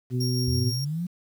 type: harmonic tone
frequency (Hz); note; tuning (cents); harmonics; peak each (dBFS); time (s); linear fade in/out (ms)
125; B2; +21; 1 / 2 / 3; -24 / -30 / -34; 0.1-0.73; 50
type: tone with tremolo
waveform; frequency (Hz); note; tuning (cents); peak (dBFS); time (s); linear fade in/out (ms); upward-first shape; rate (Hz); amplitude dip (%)
40% pulse; 5570; F8; -5; -28; 0.2-0.85; 10; sine; 6.2; 30
type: linear sweep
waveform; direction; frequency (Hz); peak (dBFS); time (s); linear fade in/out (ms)
sine; up; 73.42 to 182.3; -26; 0.47-1.07; 10
effects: 9-bit